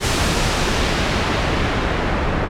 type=noise with low-pass filter sweep; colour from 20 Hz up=pink; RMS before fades=-19 dBFS; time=0-2.49 s; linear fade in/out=50 ms; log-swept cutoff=8400 to 1700 Hz; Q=0.71; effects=none